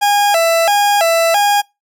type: tone with vibrato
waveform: 40% pulse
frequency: 737 Hz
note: F#5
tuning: 7 cents flat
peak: -9 dBFS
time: 0.01-1.62 s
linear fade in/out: 20 ms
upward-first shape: square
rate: 1.5 Hz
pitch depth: 180 cents each way
effects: noise-tail reverb RT60 0.2 s tail -23 dB re dry